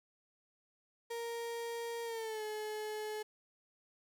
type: tone with pitch glide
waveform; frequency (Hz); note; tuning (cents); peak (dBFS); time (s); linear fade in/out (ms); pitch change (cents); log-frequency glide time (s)
35% pulse; 466.2 to 427.5; A#4 to A4; 0 to -50; -37; 1.1-3.23; 10; -150; 2.04-2.43
effects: 11-bit